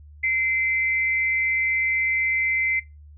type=tone pair together; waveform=sine; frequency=2068 / 2320 Hz; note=C7 / D7; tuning=-21 / -22 cents; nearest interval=major second; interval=199 cents; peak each=-20 / -28 dBFS; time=0.23-2.8 s; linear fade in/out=10 ms; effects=noise-tail reverb RT60 0.2 s tail -20 dB re dry + added 74 Hz sine -43 dBFS peak until 3.17 s